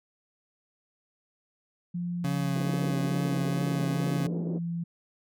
sine tone with pitch glide, 174.9 to 169.63 Hz, F3 to E3, +3 to +50 cents, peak -29 dBFS, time 1.94-4.84 s, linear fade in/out 10 ms, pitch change -53 cents, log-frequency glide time 3.48-3.75 s
30% pulse tone with vibrato, 138.59 Hz, C#3, in tune, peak -26 dBFS, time 2.24-4.27 s, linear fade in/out 5 ms, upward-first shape triangle, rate 2.3 Hz, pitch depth 23 cents each way
pink band-pass noise, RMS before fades -37 dBFS, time 2.55-4.59 s, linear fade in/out 10 ms, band 210 to 480 Hz, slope 24 dB/octave
effects none

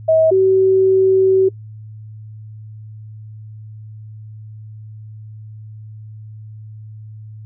sine tone pair in turn, 640 / 380.5 Hz, D#5 / F#4, +49 / +48 cents, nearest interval major sixth, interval 901 cents, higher first, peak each -9 dBFS, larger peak neither, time 0.08-0.31 / 0.31-1.49 s, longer second, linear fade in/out 10 ms, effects noise-tail reverb RT60 0.1 s tail -22 dB re dry + added 108 Hz sine -32 dBFS peak until 7.45 s

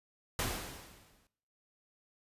pink noise with exponential decay, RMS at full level -32 dBFS, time 0.39-1.27 s, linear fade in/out 1 ms, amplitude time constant 190 ms, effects noise-tail reverb RT60 0.8 s tail -21 dB re dry + resampled to 32000 Hz

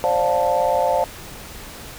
sine chord, D minor seventh, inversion third, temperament just, 528.6 / 587.3 / 704.8 / 881 Hz, C5 / D5 / F5 / A5, +18 / 0 / +16 / +2 cents, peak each -21 dBFS, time 0.04-1.04 s, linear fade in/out 0 ms, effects tanh soft clip ceiling -6 dBFS + pink hiss -37 dBFS RMS until 1.98 s

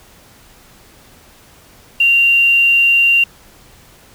sine tone with quantisation, 2770 Hz, F7, 15 cents flat, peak -8 dBFS, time 2-3.24 s, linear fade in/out 5 ms, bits 6, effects pink hiss -45 dBFS RMS until 4.14 s

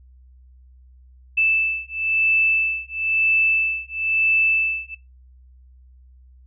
sine beating tone pair, 2637 / 2638 Hz, E7 / E7, 0 / +1 cents, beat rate 1 Hz, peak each -21 dBFS, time 1.37-4.95 s, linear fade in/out 10 ms, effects noise-tail reverb RT60 0.2 s tail -17 dB re dry + added 63 Hz sine -46 dBFS peak until 6.46 s

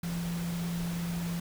sine tone in noise, 171.2 Hz, F3, 34 cents flat, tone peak -31 dBFS, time 0.03-1.4 s, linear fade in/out 5 ms, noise pink, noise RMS -42 dBFS, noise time 0.03-1.4 s, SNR +8 dB, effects none

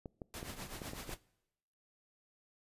clicks, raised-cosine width 2 ms, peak -30 dBFS, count 6, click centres 0.058 / 0.218 / 0.429 / 0.818 / 0.934 / 1.093 s
pink noise with tremolo, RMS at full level -43 dBFS, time 0.34-1.14 s, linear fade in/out 0 ms, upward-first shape triangle, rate 8 Hz, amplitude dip 75%
pink noise with exponential decay, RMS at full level -42 dBFS, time 1.13-1.2 s, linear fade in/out 1 ms, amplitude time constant 15 ms
effects noise-tail reverb RT60 0.9 s tail -23 dB re dry + resampled to 32000 Hz

